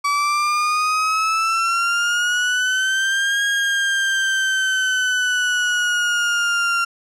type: exponential two-way sweep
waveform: 35% pulse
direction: up then down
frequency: 1142 to 1634 to 1380 Hz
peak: -15 dBFS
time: 0.04-6.85 s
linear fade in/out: 10 ms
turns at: 3.44 s
effects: low-pass 8000 Hz 12 dB/octave